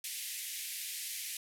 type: band-pass noise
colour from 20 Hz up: white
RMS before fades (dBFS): -41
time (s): 0.04-1.37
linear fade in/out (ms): 2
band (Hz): 1900 to 14000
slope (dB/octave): 48
effects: none